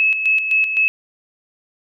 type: tone with tremolo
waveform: sine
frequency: 2589 Hz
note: E7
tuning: 32 cents flat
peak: -12 dBFS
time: 0-0.88 s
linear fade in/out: 0 ms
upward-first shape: square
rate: 3.9 Hz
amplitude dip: 55%
effects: none